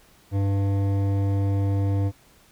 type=tone with hard clipping; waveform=sine; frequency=98.9 Hz; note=G2; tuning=16 cents sharp; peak=-22 dBFS; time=0.31-2.12 s; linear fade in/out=50 ms; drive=13 dB; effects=pink hiss -56 dBFS RMS until 2.51 s